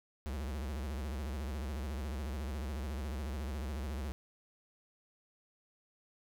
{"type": "tone with vibrato", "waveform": "square", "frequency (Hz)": 69.8, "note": "C#2", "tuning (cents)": 13, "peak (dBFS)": -37, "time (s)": [0.26, 4.12], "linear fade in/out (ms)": 0, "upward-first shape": "sine", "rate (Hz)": 14, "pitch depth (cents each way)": 190, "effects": []}